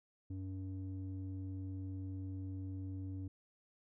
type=tone with low-pass filter; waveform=square; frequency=94.9 Hz; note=F#2; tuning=44 cents sharp; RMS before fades=-43 dBFS; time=0.3-3.28 s; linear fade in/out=5 ms; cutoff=250 Hz; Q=2.5; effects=none